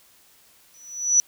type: tone with exponential growth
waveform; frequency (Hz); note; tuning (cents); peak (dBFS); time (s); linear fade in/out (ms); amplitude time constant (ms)
sine; 5920; F#8; 0; -11; 0.74-1.2; 0; 100
effects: white hiss -56 dBFS RMS until 1.27 s